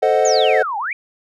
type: chord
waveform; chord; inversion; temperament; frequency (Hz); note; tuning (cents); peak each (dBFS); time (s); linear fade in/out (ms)
triangle; A diminished seventh; none; equal; 440 / 523.3 / 622.3 / 740; A4 / C5 / Eb5 / Gb5; 0 / 0 / 0 / 0; -16; 0.02-0.63; 10
type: exponential two-way sweep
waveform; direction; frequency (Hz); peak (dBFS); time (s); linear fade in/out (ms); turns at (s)
sine; down then up; 7130 to 784 to 2416; -20; 0.25-0.93; 2; 0.78
effects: none